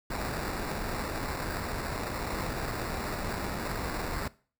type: noise with sample-and-hold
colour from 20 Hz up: pink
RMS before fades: -34 dBFS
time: 0.1-4.28 s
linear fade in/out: 5 ms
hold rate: 3150 Hz
effects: noise-tail reverb RT60 0.4 s tail -20 dB re dry